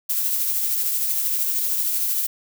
violet noise with tremolo, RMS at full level -21 dBFS, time 0.09-2.27 s, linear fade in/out 10 ms, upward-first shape triangle, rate 13 Hz, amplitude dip 35%, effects none

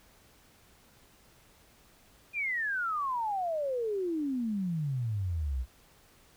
sine exponential sweep, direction down, 2480 to 59.1 Hz, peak -29 dBFS, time 2.33-5.66 s, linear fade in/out 50 ms, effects pink hiss -61 dBFS RMS until 6.36 s

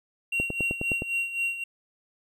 triangle tone with tremolo, 2750 Hz, F7, 27 cents flat, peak -22 dBFS, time 0.32-1.64 s, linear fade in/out 5 ms, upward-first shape sine, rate 3.8 Hz, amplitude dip 70%
click train, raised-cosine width 2 ms, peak -17 dBFS, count 7, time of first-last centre 0.4-1.021 s, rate 9.66 Hz
effects none

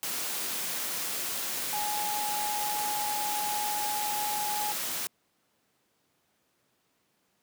sine tone in noise, 837 Hz, G#5, 13 cents sharp, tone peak -31 dBFS, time 1.73-4.72 s, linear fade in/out 0 ms, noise white, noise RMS -33 dBFS, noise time 0.03-5.07 s, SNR -1 dB, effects pink hiss -72 dBFS RMS until 7.42 s + high-pass 150 Hz 12 dB/octave

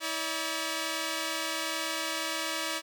5% pulse tone pair together, 322.1 / 574 Hz, E4 / D5, -40 / -40 cents, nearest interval minor seventh, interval 1000 cents, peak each -22 dBFS, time 0-2.82 s, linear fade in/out 50 ms, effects none

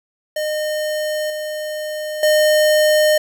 square tone with level steps, 611 Hz, D#5, 32 cents flat, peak -20 / -24 / -12 dBFS, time 0.36-3.18 s, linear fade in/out 5 ms, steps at 1.3 / 2.23 s, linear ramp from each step 2 ms, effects 8-bit

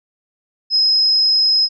sine tone, 5110 Hz, D#8, 45 cents sharp, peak -11 dBFS, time 0.7-1.69 s, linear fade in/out 50 ms, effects none

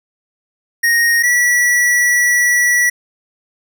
square tone pair in turn, 1867 / 1945.4 Hz, A#6 / B6, +2 / -27 cents, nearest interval minor second, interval 71 cents, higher second, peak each -11 dBFS, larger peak neither, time 0.83-1.23 / 1.23-2.9 s, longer second, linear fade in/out 10 ms, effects none

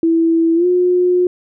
sine tone with pitch glide, 329.6 to 359.4 Hz, E4 to F4, 0 to +50 cents, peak -10 dBFS, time 0.03-1.27 s, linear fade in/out 2 ms, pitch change +150 cents, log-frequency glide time 0.55-0.66 s, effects none

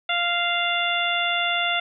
harmonic tone, 696 Hz, F5, 6 cents flat, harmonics 1 / 2 / 3 / 4 / 5, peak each -27 / -27 / -27 / -27 / -27 dBFS, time 0.09-1.8 s, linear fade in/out 5 ms, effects none

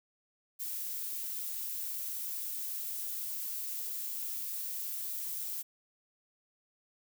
violet noise, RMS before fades -38 dBFS, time 0.59-5.63 s, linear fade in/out 20 ms, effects none

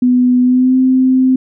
sine tone with pitch glide, 249 to 259 Hz, B3 to C4, +14 to -17 cents, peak -7 dBFS, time 0.02-1.36 s, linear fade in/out 5 ms, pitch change +69 cents, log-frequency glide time 0.41-0.77 s, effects none

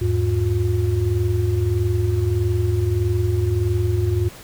sine tone cluster, 82.4 / 104 / 357.2 Hz, E2 / G#2 / F4, 0 / +3 / +39 cents, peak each -22 / -19 / -24 dBFS, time 0.01-4.29 s, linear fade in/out 10 ms, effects pink hiss -41 dBFS RMS until 4.43 s

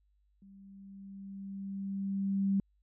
sine tone with level ramp, 196 Hz, G3, in tune, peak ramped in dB -53 to -25 dBFS, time 0.42-2.6 s, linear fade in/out 2 ms, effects added 50 Hz sine -68 dBFS peak until 2.82 s

